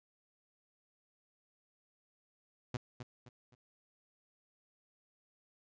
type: tone with echo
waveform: sawtooth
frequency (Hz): 123.47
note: B2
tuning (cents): 0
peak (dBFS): -30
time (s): 2.74-2.77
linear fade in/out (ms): 5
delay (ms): 260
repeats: 3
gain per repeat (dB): -9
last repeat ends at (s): 3.55
effects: resampled to 16000 Hz